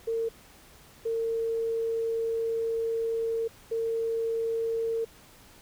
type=tone bursts at uneven times; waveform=sine; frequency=455.2 Hz; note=A#4; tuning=41 cents flat; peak=-26 dBFS; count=3; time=0.07-0.29 / 1.05-3.48 / 3.71-5.05 s; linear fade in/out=10 ms; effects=pink hiss -54 dBFS RMS until 5.61 s